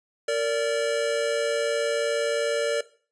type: tone pair together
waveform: square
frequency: 460 / 579.6 Hz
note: A#4 / D5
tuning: -23 / -23 cents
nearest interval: major third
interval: 400 cents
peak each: -26 dBFS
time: 0.28-2.81 s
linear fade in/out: 5 ms
effects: noise-tail reverb RT60 0.4 s tail -17 dB re dry + resampled to 22050 Hz